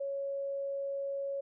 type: tone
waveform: sine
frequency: 554.4 Hz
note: C#5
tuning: in tune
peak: -33 dBFS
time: 0-1.41 s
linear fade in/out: 10 ms
effects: none